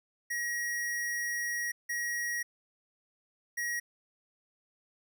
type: tone bursts at uneven times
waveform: square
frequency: 1900 Hz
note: A#6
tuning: 33 cents sharp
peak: -32 dBFS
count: 3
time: 0.3-1.72 / 1.89-2.43 / 3.57-3.8 s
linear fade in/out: 10 ms
effects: none